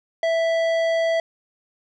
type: tone with tanh clipping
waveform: triangle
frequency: 659.3 Hz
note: E5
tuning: in tune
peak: -20 dBFS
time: 0.23-1.2 s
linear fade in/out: 2 ms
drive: 17 dB
effects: none